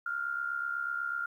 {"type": "tone with amplitude modulation", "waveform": "sine", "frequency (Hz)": 1401, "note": "F6", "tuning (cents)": 5, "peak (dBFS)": -28, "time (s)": [0.06, 1.26], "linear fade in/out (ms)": 5, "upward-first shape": "sine", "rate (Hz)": 68.1, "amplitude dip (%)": 70, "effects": ["11-bit"]}